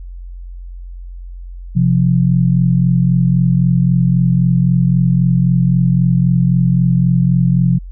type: tone pair together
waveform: sine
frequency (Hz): 130.81 / 174.61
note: C3 / F3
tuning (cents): 0 / 0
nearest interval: perfect fourth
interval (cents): 500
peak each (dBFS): -12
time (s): 1.75-7.79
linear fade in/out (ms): 20
effects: added 44 Hz sine -27 dBFS peak until 7.91 s